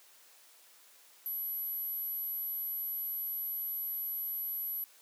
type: tone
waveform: sine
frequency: 11790 Hz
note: F#9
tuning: 7 cents flat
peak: -34 dBFS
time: 1.26-4.84 s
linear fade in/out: 0 ms
effects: white hiss -60 dBFS RMS until 5.01 s + high-pass 400 Hz 12 dB/octave